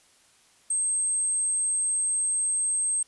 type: tone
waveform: sine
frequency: 8372 Hz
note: C9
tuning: in tune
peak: -23 dBFS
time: 0.7-3.03 s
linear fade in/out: 5 ms
effects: white hiss -60 dBFS RMS until 3.07 s + resampled to 24000 Hz